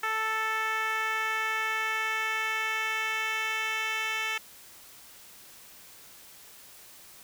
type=tone with band-pass filter sweep; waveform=10% pulse; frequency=440 Hz; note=A4; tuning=in tune; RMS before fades=-30 dBFS; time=0.03-4.38 s; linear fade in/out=5 ms; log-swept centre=1500 to 2700 Hz; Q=1.3; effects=white hiss -51 dBFS RMS until 7.23 s